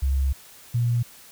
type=tone pair in turn; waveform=sine; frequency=67.5 / 119.37 Hz; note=C#2 / A#2; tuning=-45 / +42 cents; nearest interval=minor seventh; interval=987 cents; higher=second; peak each=-19 dBFS; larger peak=neither; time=0.02-0.33 / 0.74-1.03 s; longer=first; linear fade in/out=10 ms; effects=white hiss -48 dBFS RMS until 1.31 s